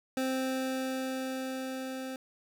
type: tone with level ramp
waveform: 25% pulse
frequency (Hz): 261.6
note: C4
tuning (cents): 0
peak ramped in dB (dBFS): -25 to -33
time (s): 0.17-2.16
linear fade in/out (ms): 2
effects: none